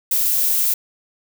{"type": "noise", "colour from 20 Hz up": "violet", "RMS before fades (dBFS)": -18, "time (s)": [0.11, 0.74], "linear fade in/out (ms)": 5, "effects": []}